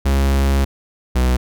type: tone pair in turn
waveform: 45% pulse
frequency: 68.3 / 62.75 Hz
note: C#2 / B1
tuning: -25 / +28 cents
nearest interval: minor second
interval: 147 cents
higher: first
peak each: -13 dBFS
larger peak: neither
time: 0.05-0.65 / 1.15-1.37 s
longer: first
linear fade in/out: 10 ms
effects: none